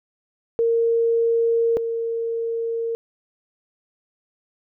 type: tone pair in turn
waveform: sine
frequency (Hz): 461.5 / 459.5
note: A#4 / A#4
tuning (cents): -17 / -25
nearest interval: unison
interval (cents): 8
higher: first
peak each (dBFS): -16 / -22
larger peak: first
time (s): 0.59-1.77 / 1.77-2.95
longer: neither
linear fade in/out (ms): 0
effects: none